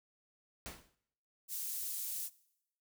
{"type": "noise with exponential decay", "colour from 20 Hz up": "pink", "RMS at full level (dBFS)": -42, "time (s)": [0.66, 0.95], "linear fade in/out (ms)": 0, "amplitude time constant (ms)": 62}
{"type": "high-pass noise", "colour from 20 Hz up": "pink", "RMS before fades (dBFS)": -40, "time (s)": [1.48, 2.3], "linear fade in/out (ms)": 50, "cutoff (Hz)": 9900, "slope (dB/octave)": 12}
{"effects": ["noise-tail reverb RT60 0.8 s tail -21 dB re dry"]}